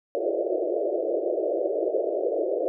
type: band-pass noise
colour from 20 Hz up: white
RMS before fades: -26 dBFS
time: 0.15-2.68 s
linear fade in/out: 0 ms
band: 330 to 650 Hz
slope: 96 dB/octave
effects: none